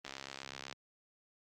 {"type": "click train", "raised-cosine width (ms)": 0.2, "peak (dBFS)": -25, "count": 47, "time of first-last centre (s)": [0.05, 0.726], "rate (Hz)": 68, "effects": ["high-pass 100 Hz 12 dB/octave", "Opus 32 kbps"]}